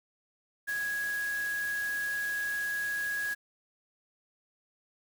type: tone in noise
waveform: sine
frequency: 1661.2 Hz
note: G#6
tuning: in tune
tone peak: -30 dBFS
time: 0.67-3.35 s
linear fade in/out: 20 ms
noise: white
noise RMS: -44 dBFS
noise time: 0.67-3.35 s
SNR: +11 dB
effects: none